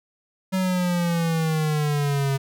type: exponential sweep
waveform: square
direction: down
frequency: 189.6 to 135.5 Hz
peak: -21 dBFS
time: 0.52-2.38 s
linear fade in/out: 20 ms
effects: none